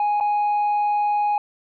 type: tone with dropouts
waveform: sine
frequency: 830 Hz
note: G#5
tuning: 1 cent flat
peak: -15 dBFS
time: 0-1.38 s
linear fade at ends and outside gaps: 2 ms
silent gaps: 0.201-0.208 s
effects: tanh soft clip ceiling -17 dBFS